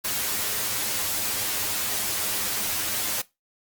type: noise with comb filter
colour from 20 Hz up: white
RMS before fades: -27 dBFS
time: 0.04-3.22 s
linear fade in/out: 10 ms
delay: 9.6 ms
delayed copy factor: +0.85
effects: noise-tail reverb RT60 0.2 s tail -19 dB re dry + Opus 48 kbps